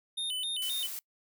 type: tone with vibrato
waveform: square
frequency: 3322 Hz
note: G#7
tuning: in tune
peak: -32 dBFS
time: 0.17-0.87 s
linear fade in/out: 10 ms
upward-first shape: square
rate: 3.8 Hz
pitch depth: 170 cents each way
type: noise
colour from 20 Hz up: blue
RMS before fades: -39 dBFS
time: 0.62-0.99 s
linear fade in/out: 0 ms
effects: noise-tail reverb RT60 0.1 s tail -25 dB re dry